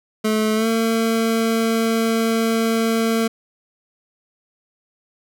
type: tone with pitch glide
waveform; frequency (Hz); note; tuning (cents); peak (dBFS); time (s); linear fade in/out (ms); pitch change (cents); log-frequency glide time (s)
25% pulse; 216.6 to 226.1; A3 to A3; -27 to +47; -13; 0.24-3.28; 10; +74; 0.55-0.67
effects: none